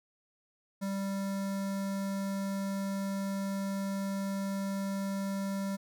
square tone with notch filter, 196 Hz, G3, in tune, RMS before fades -34 dBFS, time 0.81-5.77 s, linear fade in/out 20 ms, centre 2800 Hz, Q 1.5, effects none

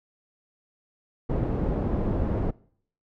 pink low-pass noise, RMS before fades -26 dBFS, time 1.29-2.51 s, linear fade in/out 10 ms, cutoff 520 Hz, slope 12 dB/octave, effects noise-tail reverb RT60 0.6 s tail -23 dB re dry

